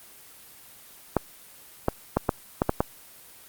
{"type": "clicks", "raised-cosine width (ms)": 1, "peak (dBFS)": -6, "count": 7, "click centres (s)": [1.167, 1.884, 2.17, 2.292, 2.619, 2.694, 2.805], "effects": ["white hiss -49 dBFS RMS until 3.48 s", "Opus 24 kbps"]}